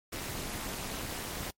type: noise with amplitude modulation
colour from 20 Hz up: pink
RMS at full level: -34 dBFS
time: 0.12-1.51 s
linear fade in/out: 10 ms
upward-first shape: sine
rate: 232 Hz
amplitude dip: 95%
effects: noise-tail reverb RT60 0.1 s tail -24 dB re dry + MP3 64 kbps